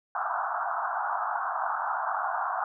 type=band-pass noise; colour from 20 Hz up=pink; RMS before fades=-30 dBFS; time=0.15-2.64 s; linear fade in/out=2 ms; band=680 to 1500 Hz; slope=96 dB/octave; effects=none